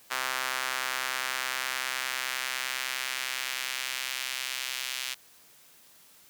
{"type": "tone with high-pass filter sweep", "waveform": "sawtooth", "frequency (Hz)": 129.8, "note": "C3", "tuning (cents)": -13, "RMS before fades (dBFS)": -33, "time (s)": [0.1, 5.15], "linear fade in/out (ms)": 20, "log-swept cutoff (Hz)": [1300, 2800], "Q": 1.2, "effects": ["white hiss -57 dBFS RMS until 6.29 s", "high-pass 60 Hz 12 dB/octave"]}